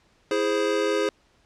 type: chord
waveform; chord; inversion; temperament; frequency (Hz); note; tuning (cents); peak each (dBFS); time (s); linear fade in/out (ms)
square; E augmented; none; equal; 329.6 / 415.3 / 523.3; E4 / G#4 / B#4; 0 / 0 / 0; -29 / -25 / -27; 0.31-1.09; 2
effects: pink hiss -62 dBFS RMS until 1.45 s + low-pass 6000 Hz 12 dB/octave